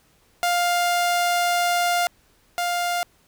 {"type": "tone pair in turn", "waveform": "sawtooth", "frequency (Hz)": [702, 702], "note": ["F5", "F5"], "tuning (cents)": [9, 9], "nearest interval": "unison", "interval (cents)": 0, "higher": "neither", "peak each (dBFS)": [-15, -18], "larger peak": "first", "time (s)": [[0.43, 2.07], [2.58, 3.03]], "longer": "first", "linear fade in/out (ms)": 0, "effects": ["pink hiss -60 dBFS RMS until 3.27 s"]}